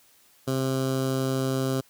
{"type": "tone with notch filter", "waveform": "15% pulse", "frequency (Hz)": 132.4, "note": "C3", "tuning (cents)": 21, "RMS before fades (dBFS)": -26, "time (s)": [0.47, 1.81], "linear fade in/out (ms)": 10, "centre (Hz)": 2100, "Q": 1.2, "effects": ["white hiss -59 dBFS RMS until 1.89 s", "high-pass 60 Hz 12 dB/octave"]}